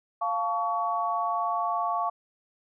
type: chord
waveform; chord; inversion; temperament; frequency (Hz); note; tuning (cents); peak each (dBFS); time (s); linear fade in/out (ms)
sine; F augmented; none; equal with one note detuned; 698.5 / 880 / 1124.9; F5 / A5 / C#6; 0 / 0 / +25; -29 / -32 / -28; 0.21-2.1; 10
effects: none